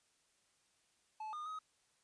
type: tone with pitch steps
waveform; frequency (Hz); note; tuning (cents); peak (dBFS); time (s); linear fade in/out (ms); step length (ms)
triangle; 866 / 1219 / 1263; A5 / D#6 / D#6; -28 / -36 / +26; -40; 1.2-1.59; 5; 130
effects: white hiss -75 dBFS RMS until 2.03 s + resampled to 22050 Hz